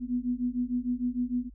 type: beating tone pair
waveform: sine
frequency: 243.1 / 249.7 Hz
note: B3 / B3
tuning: -27 / +19 cents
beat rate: 6.6 Hz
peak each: -30 dBFS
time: 0-1.5 s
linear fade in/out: 50 ms
effects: added 50 Hz sine -47 dBFS peak until 1.54 s